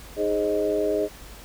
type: harmonic tone with a mistuned harmonic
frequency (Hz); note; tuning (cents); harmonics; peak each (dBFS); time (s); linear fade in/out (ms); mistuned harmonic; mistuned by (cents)
103.6; G#2; -4; 3 / 4 / 5 / 6; -29 / -24 / -30 / -26; 0.16-1.09; 50; 5; +41
effects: added 50 Hz sine -45 dBFS peak until 1.44 s + pink hiss -45 dBFS RMS until 1.44 s